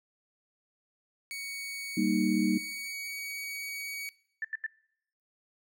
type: tone with pitch glide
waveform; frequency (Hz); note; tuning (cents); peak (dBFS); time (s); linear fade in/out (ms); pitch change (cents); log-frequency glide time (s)
sawtooth; 2235 to 2254; C#7 to C#7; +14 to +28; -33; 1.31-4.09; 0; +14; 2.21-3.19
type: chord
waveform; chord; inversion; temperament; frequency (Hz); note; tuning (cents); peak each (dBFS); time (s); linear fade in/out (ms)
sine; Eb major; first; equal; 196 / 233.1 / 311.1; G3 / Bb3 / Eb4; 0 / 0 / 0; -29; 1.97-2.58; 5
type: tone bursts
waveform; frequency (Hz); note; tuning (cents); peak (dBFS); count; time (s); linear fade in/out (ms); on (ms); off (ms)
sine; 1767; A6; +7; -30; 3; 4.42-4.664; 2; 26; 83
effects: noise-tail reverb RT60 0.7 s tail -22 dB re dry